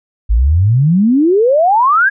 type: exponential sweep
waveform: sine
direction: up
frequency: 50 to 1683 Hz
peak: -7 dBFS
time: 0.29-2.1 s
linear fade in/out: 20 ms
effects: none